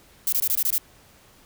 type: noise bursts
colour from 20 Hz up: violet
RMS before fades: -22 dBFS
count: 7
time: 0.27-0.781 s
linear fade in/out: 2 ms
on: 55 ms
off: 21 ms
effects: pink hiss -54 dBFS RMS until 1.45 s